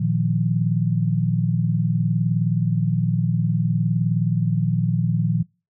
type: chord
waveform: sine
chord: Bb suspended fourth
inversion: none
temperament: just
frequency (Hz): 116.54 / 155.39 / 174.81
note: Bb2 / Eb3 / F3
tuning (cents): 0 / -2 / +2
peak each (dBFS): -22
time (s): 0-5.43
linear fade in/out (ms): 10
effects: noise-tail reverb RT60 0.3 s tail -25 dB re dry